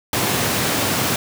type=high-pass noise; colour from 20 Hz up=pink; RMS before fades=-20 dBFS; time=0.13-1.16 s; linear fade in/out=2 ms; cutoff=100 Hz; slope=24 dB/octave; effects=none

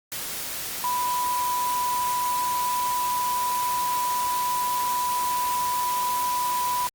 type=tone in noise; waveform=sine; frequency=987.8 Hz; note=B5; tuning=in tune; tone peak=-23 dBFS; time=0.84-6.87 s; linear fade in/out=0 ms; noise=white; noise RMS=-32 dBFS; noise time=0.12-6.89 s; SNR=+6 dB; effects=Opus 48 kbps

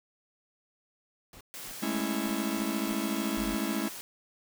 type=noise bursts; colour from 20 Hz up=pink; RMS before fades=-50 dBFS; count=6; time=1.33-2.948 s; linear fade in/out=2 ms; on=78 ms; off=230 ms
type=high-pass noise; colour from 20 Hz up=white; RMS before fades=-42 dBFS; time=1.54-4.01 s; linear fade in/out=0 ms; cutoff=100 Hz; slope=12 dB/octave
type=chord; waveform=45% pulse; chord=A major seventh; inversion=third; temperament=just; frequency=206.2 / 220 / 275 / 330 Hz; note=G#3 / A3 / C#4 / E4; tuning=-12 / 0 / -14 / +2 cents; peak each=-35 dBFS; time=1.82-3.89 s; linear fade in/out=10 ms
type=tone; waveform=triangle; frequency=45.3 Hz; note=F#1; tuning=36 cents flat; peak=-37 dBFS; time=3.37-3.55 s; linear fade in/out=0 ms
effects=none

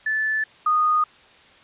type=tone pair in turn; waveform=sine; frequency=1746 / 1234.6 Hz; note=A6 / D#6; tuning=-14 / -14 cents; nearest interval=tritone; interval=600 cents; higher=first; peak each=-20 / -16 dBFS; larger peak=second; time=0.06-0.44 / 0.66-1.04 s; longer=neither; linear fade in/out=5 ms; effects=white hiss -51 dBFS RMS until 1.63 s + resampled to 8000 Hz

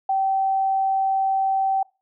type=tone; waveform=sine; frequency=773 Hz; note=G5; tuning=24 cents flat; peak=-18 dBFS; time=0.09-1.83 s; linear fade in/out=5 ms; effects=noise-tail reverb RT60 0.3 s tail -24 dB re dry

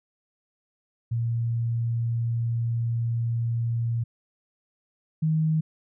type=tone pair in turn; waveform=sine; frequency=116.54 / 157.61 Hz; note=A#2 / D#3; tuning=0 / +23 cents; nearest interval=perfect fourth; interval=523 cents; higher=second; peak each=-23 / -20 dBFS; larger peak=second; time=1.11-4.04 / 5.22-5.61 s; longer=first; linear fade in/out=10 ms; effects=none

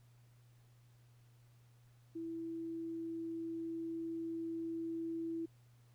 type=tone with level ramp; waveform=sine; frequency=329.6 Hz; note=E4; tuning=in tune; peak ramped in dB=-40 to -37 dBFS; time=2.15-5.46 s; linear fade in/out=10 ms; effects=added 120 Hz sine -62 dBFS peak until 5.94 s + pink hiss -74 dBFS RMS until 5.94 s

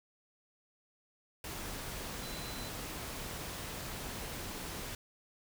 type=tone in noise; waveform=sine; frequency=4025 Hz; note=B7; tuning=32 cents sharp; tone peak=-49 dBFS; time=2.23-2.69 s; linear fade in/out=2 ms; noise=pink; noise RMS=-42 dBFS; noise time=1.44-4.95 s; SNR=-10 dB; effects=none

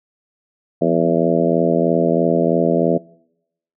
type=harmonic tone with a mistuned harmonic; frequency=83.1 Hz; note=E2; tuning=15 cents sharp; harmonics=2 / 3 / 4 / 5 / 6 / 7 / 8; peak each=-21 / -21 / -21 / -21 / -21 / -21 / -21 dBFS; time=0.81-2.98 s; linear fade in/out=10 ms; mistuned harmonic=2; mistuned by=+55 cents; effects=noise-tail reverb RT60 0.8 s tail -24 dB re dry

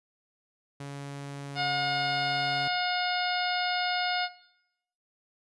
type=tone with pitch glide; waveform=sawtooth; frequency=140.9 to 139.36 Hz; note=C#3 to C#3; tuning=+29 to +10 cents; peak=-33 dBFS; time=0.8-2.68 s; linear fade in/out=5 ms; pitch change=-19 cents; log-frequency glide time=1.46-1.71 s
type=harmonic tone; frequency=720 Hz; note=F#5; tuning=47 cents flat; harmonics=1 / 2 / 3 / 4 / 5 / 6 / 7; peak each=-30 / -33 / -35 / -36 / -37 / -38 / -38 dBFS; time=1.55-4.29 s; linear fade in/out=50 ms
effects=noise-tail reverb RT60 0.8 s tail -18 dB re dry + resampled to 24000 Hz

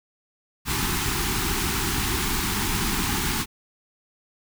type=band-stop noise; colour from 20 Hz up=pink; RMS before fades=-25 dBFS; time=0.65-3.46 s; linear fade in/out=50 ms; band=420 to 770 Hz; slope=96 dB/octave; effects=none

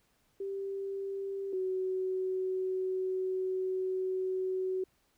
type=tone pair in turn; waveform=sine; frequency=392 / 374.3 Hz; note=G4 / F#4; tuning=0 / +20 cents; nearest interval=minor second; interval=80 cents; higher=first; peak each=-34 / -30 dBFS; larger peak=second; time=0.4-1.53 / 1.53-4.84 s; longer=second; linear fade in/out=5 ms; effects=pink hiss -72 dBFS RMS until 5.17 s

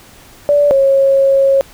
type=tone pair in turn; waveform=sine; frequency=580 / 545.2 Hz; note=D5 / C#5; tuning=-22 / -29 cents; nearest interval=minor second; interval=107 cents; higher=first; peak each=-7 dBFS; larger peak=neither; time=0.49-0.71 / 0.71-1.61 s; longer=second; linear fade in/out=0 ms; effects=pink hiss -41 dBFS RMS until 1.73 s

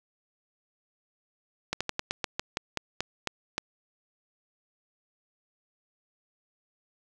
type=slowing click train; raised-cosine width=0.2 ms; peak=-11 dBFS; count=12; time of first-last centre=1.73-3.581 s; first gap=76 ms; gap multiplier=1.15; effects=none

